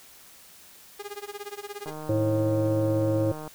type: tone with tremolo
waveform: sawtooth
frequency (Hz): 408.8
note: G#4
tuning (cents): -27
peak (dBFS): -29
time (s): 0.99-1.93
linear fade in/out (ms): 10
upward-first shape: sine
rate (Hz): 17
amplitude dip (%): 95
type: click train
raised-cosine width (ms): 1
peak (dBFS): -25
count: 250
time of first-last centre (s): 1.86-3.477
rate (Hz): 154
type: harmonic tone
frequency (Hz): 108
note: A2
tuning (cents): -32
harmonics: 1 / 3 / 5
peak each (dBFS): -26 / -26 / -26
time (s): 2.09-3.32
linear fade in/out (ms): 5
effects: white hiss -51 dBFS RMS until 3.54 s